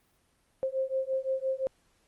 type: beating tone pair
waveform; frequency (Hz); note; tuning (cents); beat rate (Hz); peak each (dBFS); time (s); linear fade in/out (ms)
sine; 526 / 531.8; C5 / C5; +9 / +28; 5.8; -31; 0.63-1.67; 0
effects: pink hiss -69 dBFS RMS until 2.07 s + Opus 32 kbps